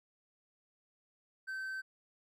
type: tone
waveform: triangle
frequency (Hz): 1544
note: G6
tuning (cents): -27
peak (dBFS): -36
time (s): 1.47-1.82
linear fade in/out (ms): 20
effects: none